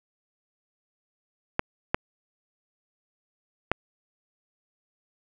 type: clicks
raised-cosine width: 0.5 ms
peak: -7 / -6 / -6 dBFS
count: 3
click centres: 1.594 / 1.945 / 3.716 s
effects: none